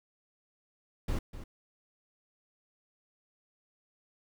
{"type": "noise with echo", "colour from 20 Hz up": "brown", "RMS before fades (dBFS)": -31, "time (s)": [1.08, 1.19], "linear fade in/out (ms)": 5, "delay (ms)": 250, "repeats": 1, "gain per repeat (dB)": -12, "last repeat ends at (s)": 1.44, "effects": []}